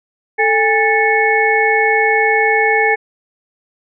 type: harmonic tone with a mistuned harmonic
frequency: 440 Hz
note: A4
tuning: in tune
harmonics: 1 / 2 / 4 / 5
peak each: -16 / -16 / -16 / -16 dBFS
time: 0.38-2.96 s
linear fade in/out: 20 ms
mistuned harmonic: 2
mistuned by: -130 cents
effects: none